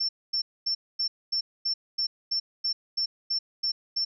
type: tone bursts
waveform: sine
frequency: 5390 Hz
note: E8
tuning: 38 cents sharp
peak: -24 dBFS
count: 13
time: 0-4.05 s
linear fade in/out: 10 ms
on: 90 ms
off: 240 ms
effects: none